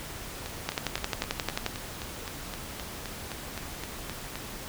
two click trains, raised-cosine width 0.2 ms, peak -10 / -18 dBFS, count 12 / 16, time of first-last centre 0.69-1.663 / 0.46-4.356 s, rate 11.3 / 3.85 Hz, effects pink hiss -40 dBFS RMS until 4.68 s

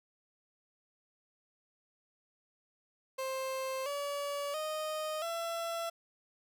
30% pulse tone with pitch steps, 527 / 571.4 / 619.5 / 671.7 Hz, C5 / D5 / D#5 / E5, +12 / -48 / -8 / +32 cents, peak -32 dBFS, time 3.18-5.9 s, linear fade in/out 10 ms, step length 680 ms, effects none

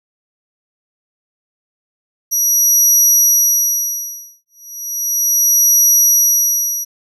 30% pulse tone with tremolo, 5800 Hz, F#8, 35 cents flat, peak -4 dBFS, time 2.31-6.85 s, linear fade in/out 20 ms, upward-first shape sine, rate 0.35 Hz, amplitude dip 100%, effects none

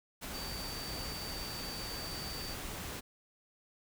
sine tone in noise, 4607 Hz, D8, 34 cents flat, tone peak -43 dBFS, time 0.33-2.55 s, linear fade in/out 20 ms, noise pink, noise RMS -42 dBFS, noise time 0.21-3.01 s, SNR -4 dB, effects none

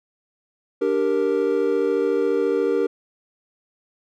triangle chord, G minor, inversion second, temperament equal, 293.7 / 392 / 466.2 Hz, D4 / G4 / Bb4, 0 / 0 / 0 cents, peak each -24 / -20 / -19 dBFS, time 0.81-2.87 s, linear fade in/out 10 ms, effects none

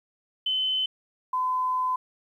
sine tone pair in turn, 3046 / 1016.5 Hz, F#7 / B5, +50 / +50 cents, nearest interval octave + perfect fifth, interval 1900 cents, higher first, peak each -23 dBFS, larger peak neither, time 0.46-0.86 / 1.33-1.96 s, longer second, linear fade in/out 5 ms, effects 10-bit

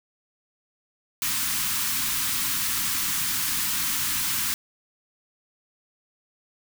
white band-stop noise, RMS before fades -26 dBFS, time 1.22-4.54 s, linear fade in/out 0 ms, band 310 to 940 Hz, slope 48 dB/octave, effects none

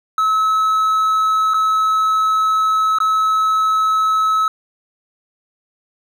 triangle tone with dropouts, 1293 Hz, E6, 34 cents flat, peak -11 dBFS, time 0.18-4.48 s, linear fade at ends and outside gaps 2 ms, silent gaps 1.537-1.542 / 2.986-3.002 s, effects none

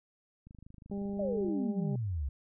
click train, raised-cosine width 5 ms, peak -39 dBFS, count 27, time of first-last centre 0.47-1.486 s, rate 25.6 Hz
harmonic tone, 200 Hz, G3, 35 cents sharp, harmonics 1 / 2 / 3 / 4, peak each -34 / -41 / -49 / -52 dBFS, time 0.91-1.96 s, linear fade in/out 5 ms
sine exponential sweep, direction down, 630 to 64 Hz, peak -31 dBFS, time 1.19-2.29 s, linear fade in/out 5 ms
effects none

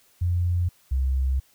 sine tone pair in turn, 88 / 65.93 Hz, F2 / C2, +14 / +14 cents, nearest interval perfect fourth, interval 500 cents, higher first, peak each -20 dBFS, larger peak neither, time 0.21-0.69 / 0.91-1.4 s, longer second, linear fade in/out 10 ms, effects white hiss -60 dBFS RMS until 1.54 s

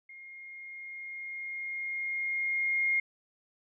sine tone with level ramp, 2135 Hz, C7, 34 cents sharp, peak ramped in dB -46 to -24 dBFS, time 0.09-3 s, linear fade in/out 5 ms, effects none

